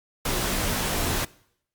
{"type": "noise with comb filter", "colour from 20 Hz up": "pink", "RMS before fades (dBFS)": -26, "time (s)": [0.25, 1.25], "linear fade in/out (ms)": 5, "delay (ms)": 18, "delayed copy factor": -0.6, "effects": ["noise-tail reverb RT60 0.7 s tail -22 dB re dry", "Opus 48 kbps"]}